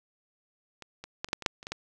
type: clicks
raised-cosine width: 0.2 ms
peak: -26 / -24 / -14 / -29 / -9 / -23 / -6 / -28 / -21 / -16 dBFS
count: 10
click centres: 0.823 / 1.04 / 1.245 / 1.287 / 1.331 / 1.423 / 1.462 / 1.629 / 1.669 / 1.72 s
effects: none